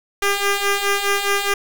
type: ring-modulated tone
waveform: 10% pulse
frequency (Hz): 401.3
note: G4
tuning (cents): +41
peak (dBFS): -6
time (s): 0.22-1.54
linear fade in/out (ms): 5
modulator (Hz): 805
effects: none